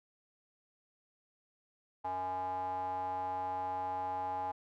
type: tone with band-pass filter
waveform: square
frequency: 92.5 Hz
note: F#2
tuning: in tune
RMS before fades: -37 dBFS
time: 2.04-4.52 s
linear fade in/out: 10 ms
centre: 850 Hz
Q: 9.6
effects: none